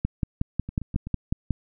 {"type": "two click trains", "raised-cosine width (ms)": 5, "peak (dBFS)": [-21, -11], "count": [4, 9], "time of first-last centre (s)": [[0.69, 1.07], [0.05, 1.507]], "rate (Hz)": [7.89, 5.49], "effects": []}